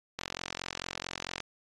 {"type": "click train", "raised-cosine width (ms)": 0.2, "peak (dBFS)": -16, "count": 55, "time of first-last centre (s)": [0.19, 1.403], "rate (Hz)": 44.5, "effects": ["AAC 32 kbps"]}